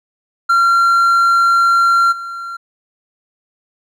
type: tone with level steps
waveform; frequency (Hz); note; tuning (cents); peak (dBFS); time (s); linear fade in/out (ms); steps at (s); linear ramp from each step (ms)
triangle; 1374; F6; -29; -7 / -22; 0.49-2.57; 10; 2.11; 20
effects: none